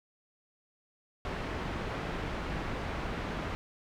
pink low-pass noise, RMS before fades -36 dBFS, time 1.25-3.55 s, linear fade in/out 0 ms, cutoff 2300 Hz, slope 12 dB/octave, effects none

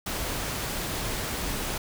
pink noise, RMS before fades -31 dBFS, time 0.06-1.78 s, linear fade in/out 5 ms, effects none

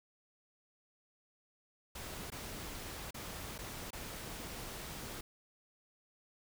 pink noise with dropouts, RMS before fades -45 dBFS, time 1.95-5.21 s, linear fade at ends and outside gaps 5 ms, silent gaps 2.303-2.319 / 3.108-3.143 / 3.581-3.587 / 3.906-3.93 s, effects none

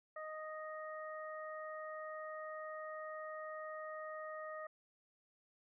harmonic tone, 622 Hz, D#5, 1 cent flat, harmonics 1 / 2 / 3, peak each -46 / -48 / -52 dBFS, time 0.16-4.67 s, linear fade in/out 5 ms, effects none

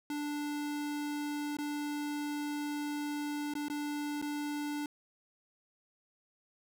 square tone with dropouts, 293.7 Hz, D4, in tune, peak -35 dBFS, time 0.1-4.86 s, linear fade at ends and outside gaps 2 ms, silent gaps 1.569-1.586 / 3.538-3.552 / 3.684-3.699 / 4.216-4.224 s, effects none

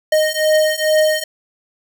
square beating tone pair, 618 / 620.3 Hz, D#5 / D#5, -12 / -5 cents, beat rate 2.3 Hz, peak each -17 / -16 dBFS, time 0.12-1.24 s, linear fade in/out 5 ms, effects none

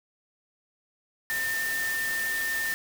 sine tone in noise, 1803 Hz, A6, 42 cents sharp, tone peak -27 dBFS, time 1.3-2.74 s, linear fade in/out 0 ms, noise white, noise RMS -35 dBFS, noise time 1.3-2.74 s, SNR +5 dB, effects none

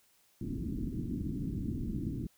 white low-pass noise, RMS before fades -36 dBFS, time 0.41-2.27 s, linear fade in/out 2 ms, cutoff 310 Hz, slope 48 dB/octave, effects white hiss -68 dBFS RMS until 2.37 s

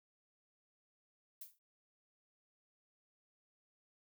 violet noise with exponential decay, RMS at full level -45 dBFS, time 1.41-1.59 s, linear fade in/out 5 ms, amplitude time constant 38 ms, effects none

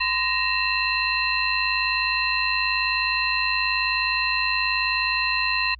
sine tone cluster, 1024 / 1870 / 2630 / 2729 / 4099 Hz, C6 / A#6 / E7 / F7 / C8, -38 / +5 / -5 / -41 / -36 cents, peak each -27 dBFS, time 0-5.75 s, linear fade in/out 10 ms, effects added 60 Hz sine -42 dBFS peak until 5.79 s + AAC 64 kbps

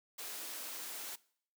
white high-pass noise, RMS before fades -44 dBFS, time 0.18-1.16 s, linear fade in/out 10 ms, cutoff 260 Hz, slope 24 dB/octave, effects noise-tail reverb RT60 0.6 s tail -22 dB re dry

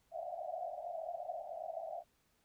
white band-pass noise, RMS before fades -43 dBFS, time 0.11-2.04 s, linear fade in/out 50 ms, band 630 to 720 Hz, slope 96 dB/octave, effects pink hiss -75 dBFS RMS until 2.44 s

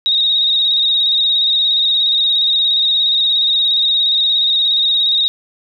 sine tone with vibrato, 3752 Hz, A#7, 11 cents sharp, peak -11 dBFS, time 0.06-5.28 s, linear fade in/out 0 ms, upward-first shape square, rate 17 Hz, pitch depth 30 cents each way, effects none

